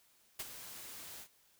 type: noise with ADSR envelope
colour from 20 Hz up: white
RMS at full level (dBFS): -39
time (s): 0.39-1.28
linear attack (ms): 8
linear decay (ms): 37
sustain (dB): -10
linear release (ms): 72
effects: white hiss -69 dBFS RMS until 1.59 s